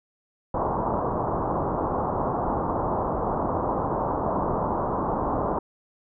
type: low-pass noise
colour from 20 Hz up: white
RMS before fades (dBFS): -26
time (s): 0.54-5.59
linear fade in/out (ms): 5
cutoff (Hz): 1100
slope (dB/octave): 48
effects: none